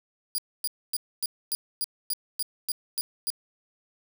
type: tone bursts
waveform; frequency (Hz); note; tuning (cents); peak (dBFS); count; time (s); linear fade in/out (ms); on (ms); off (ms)
10% pulse; 4856; D#8; -43; -19; 11; 0.35-3.302; 0; 32; 260
effects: none